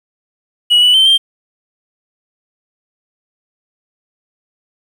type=tone with pitch steps; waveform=triangle; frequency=2921 / 2960 / 3104 / 3169 Hz; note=F#7 / F#7 / G7 / G7; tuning=-23 / 0 / -18 / +18 cents; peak=-4 dBFS; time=0.7-1.18 s; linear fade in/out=20 ms; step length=120 ms; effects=tanh soft clip ceiling 0 dBFS + 7-bit